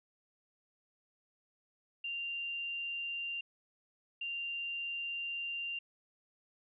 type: tone bursts at uneven times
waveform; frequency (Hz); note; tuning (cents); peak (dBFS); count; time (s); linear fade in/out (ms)
sine; 2782; F7; -7; -36; 2; 2.04-3.41 / 4.21-5.79; 5
effects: none